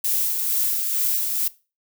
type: noise with tremolo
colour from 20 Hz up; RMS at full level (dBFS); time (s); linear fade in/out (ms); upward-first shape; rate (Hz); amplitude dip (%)
violet; -21; 0.04-1.48; 5; sine; 2.2; 35
effects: noise-tail reverb RT60 0.3 s tail -19 dB re dry